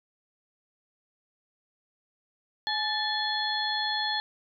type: harmonic tone with a mistuned harmonic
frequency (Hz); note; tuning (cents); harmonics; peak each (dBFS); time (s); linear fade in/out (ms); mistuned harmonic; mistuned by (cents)
850; G#5; +40; 1 / 2 / 4 / 5; -32 / -32 / -32 / -32; 2.67-4.2; 0; 2; +64
effects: none